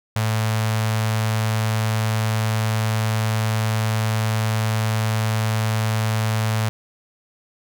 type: tone with notch filter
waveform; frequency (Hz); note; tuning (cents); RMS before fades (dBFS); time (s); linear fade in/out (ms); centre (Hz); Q
sawtooth; 110; A2; 0; -21; 0.16-6.69; 0; 320; 0.71
effects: none